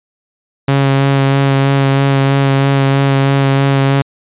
sawtooth tone with vibrato, 137.3 Hz, C#3, 16 cents flat, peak -5 dBFS, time 0.68-4.02 s, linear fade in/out 5 ms, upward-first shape sine, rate 3.1 Hz, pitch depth 14 cents each way, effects resampled to 8000 Hz

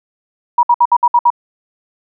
sine tone bursts, 959 Hz, A#5, 49 cents sharp, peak -6 dBFS, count 7, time 0.58-1.303 s, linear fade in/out 5 ms, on 51 ms, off 61 ms, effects none

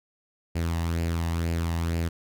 sawtooth tone with flanger, 83.6 Hz, E2, 25 cents sharp, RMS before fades -27 dBFS, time 0.55-2.09 s, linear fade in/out 10 ms, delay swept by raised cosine 0.41 to 1.09 ms, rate 2.1 Hz, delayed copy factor +0.5, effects none

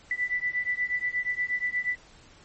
sine beating tone pair, 1975.5 / 1983.9 Hz, B6 / B6, 0 / +7 cents, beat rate 8.4 Hz, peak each -29 dBFS, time 0.11-1.96 s, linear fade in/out 2 ms, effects pink hiss -54 dBFS RMS until 2.44 s + MP3 32 kbps

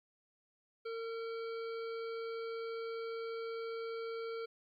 harmonic tone, 455.8 Hz, A#4, 39 cents flat, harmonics 1 / 3 / 5 / 7 / 9 / 10, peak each -39 / -48 / -54 / -60 / -62 / -59 dBFS, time 0.85-4.46 s, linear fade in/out 10 ms, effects 13-bit

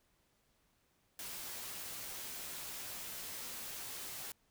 white noise with comb filter, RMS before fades -45 dBFS, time 1.19-4.32 s, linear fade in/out 2 ms, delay 14 ms, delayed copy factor -0.5, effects pink hiss -75 dBFS RMS until 4.5 s

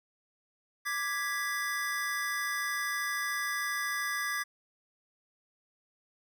square chord, G# diminished, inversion second, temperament equal, 1174.7 / 1661.2 / 1975.5 Hz, D6 / G#6 / B6, 0 / 0 / 0 cents, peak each -38 / -35 / -36 dBFS, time 0.85-4.44 s, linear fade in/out 20 ms, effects none

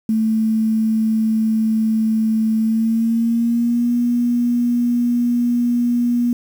sine tone with pitch glide, 220.7 to 240.7 Hz, A3 to B3, +5 to -44 cents, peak -14 dBFS, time 0.09-6.33 s, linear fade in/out 2 ms, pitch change +151 cents, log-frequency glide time 2.56-3.93 s, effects 7-bit

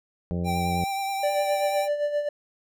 harmonic tone, 87.4 Hz, F2, 2 cents sharp, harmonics 1 / 2 / 3 / 4 / 5 / 6 / 7 / 9, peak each -30 / -27 / -42 / -39 / -38 / -40 / -42 / -49 dBFS, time 0.31-0.84 s, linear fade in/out 0 ms
square tone with vibrato, 784 Hz, G5, in tune, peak -27 dBFS, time 0.44-1.89 s, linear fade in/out 50 ms, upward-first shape sine, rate 9.4 Hz, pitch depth 21 cents each way
triangle tone with tremolo, 587 Hz, D5, 1 cent flat, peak -19 dBFS, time 1.23-2.29 s, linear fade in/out 5 ms, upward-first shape sine, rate 7.7 Hz, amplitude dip 60%
effects none

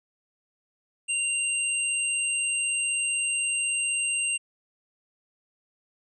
sine tone pair together, 2775 / 8316 Hz, F7 / C9, -12 / -12 cents, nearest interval octave + perfect fifth, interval 1900 cents, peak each -27 dBFS, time 1.08-4.38 s, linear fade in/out 20 ms, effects none

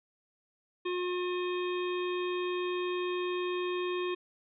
harmonic tone with a mistuned harmonic, 359.1 Hz, F4, 48 cents sharp, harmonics 1 / 3 / 5 / 7 / 9 / 10, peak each -31 / -39 / -46 / -42 / -46 / -48 dBFS, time 0.85-4.15 s, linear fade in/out 10 ms, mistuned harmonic 10, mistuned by +47 cents, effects none

